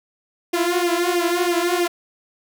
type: tone with flanger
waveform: sawtooth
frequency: 349 Hz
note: F4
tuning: 1 cent flat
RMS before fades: -20 dBFS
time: 0.53-1.88 s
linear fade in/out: 10 ms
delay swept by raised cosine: 0.34 to 5.24 ms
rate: 3.1 Hz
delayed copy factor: +0.8
effects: none